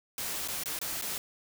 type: noise with dropouts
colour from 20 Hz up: white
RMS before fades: -35 dBFS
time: 0.18-1.18 s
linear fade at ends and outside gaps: 1 ms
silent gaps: 0.477-0.484 / 0.636-0.658 / 0.789-0.814 / 1.013-1.022 s
effects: none